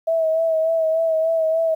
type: tone with vibrato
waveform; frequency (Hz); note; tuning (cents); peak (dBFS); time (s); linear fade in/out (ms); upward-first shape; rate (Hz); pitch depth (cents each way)
sine; 647; E5; -32; -16; 0.07-1.75; 10; sine; 3.4; 31
effects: 9-bit